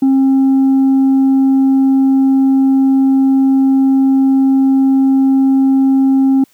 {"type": "tone with tanh clipping", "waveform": "sine", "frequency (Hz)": 268.2, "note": "C4", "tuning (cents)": 43, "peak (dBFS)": -8, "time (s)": [0.02, 6.44], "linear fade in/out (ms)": 5, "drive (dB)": 2, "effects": ["white hiss -53 dBFS RMS until 6.53 s", "high-pass 80 Hz 12 dB/octave"]}